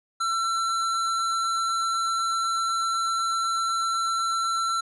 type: tone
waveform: square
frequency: 1346 Hz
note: E6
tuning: 36 cents sharp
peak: -24 dBFS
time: 0.2-4.81 s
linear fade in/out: 10 ms
effects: resampled to 22050 Hz